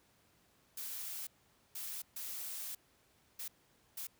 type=noise bursts at uneven times; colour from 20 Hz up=blue; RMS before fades=-43 dBFS; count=5; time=0.77-1.27 / 1.75-2.02 / 2.16-2.75 / 3.39-3.48 / 3.97-4.07 s; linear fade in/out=5 ms; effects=pink hiss -70 dBFS RMS until 4.19 s + high-pass 60 Hz 12 dB/octave